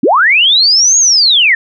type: linear two-way sweep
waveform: sine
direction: up then down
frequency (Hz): 204 to 6720 to 1751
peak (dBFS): -5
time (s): 0.03-1.55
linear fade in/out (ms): 5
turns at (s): 0.98
effects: none